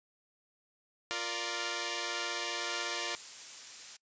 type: chord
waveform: 5% pulse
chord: Bb major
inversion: second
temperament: equal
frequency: 349.2 / 466.2 / 587.3 Hz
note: F4 / Bb4 / D5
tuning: 0 / 0 / 0 cents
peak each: -27 dBFS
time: 1.11-3.15 s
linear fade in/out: 0 ms
type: noise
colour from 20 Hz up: blue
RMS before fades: -42 dBFS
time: 2.58-3.97 s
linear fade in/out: 10 ms
effects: noise-tail reverb RT60 0.1 s tail -23 dB re dry + resampled to 16000 Hz